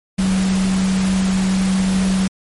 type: tone in noise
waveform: sine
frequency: 189.4 Hz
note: F#3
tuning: 41 cents sharp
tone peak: -14 dBFS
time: 0.18-2.28 s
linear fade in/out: 10 ms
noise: pink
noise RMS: -26 dBFS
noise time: 0.18-2.28 s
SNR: +9 dB
effects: MP3 48 kbps